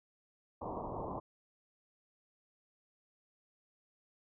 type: low-pass noise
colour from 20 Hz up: white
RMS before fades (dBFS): -41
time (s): 0.61-1.2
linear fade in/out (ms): 10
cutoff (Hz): 1100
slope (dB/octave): 96
effects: none